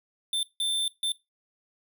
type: tone bursts at uneven times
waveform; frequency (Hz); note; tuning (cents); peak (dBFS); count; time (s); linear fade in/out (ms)
square; 3558; A7; +19; -26; 3; 0.33-0.43 / 0.6-0.88 / 1.03-1.12; 2
effects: noise-tail reverb RT60 0.2 s tail -18 dB re dry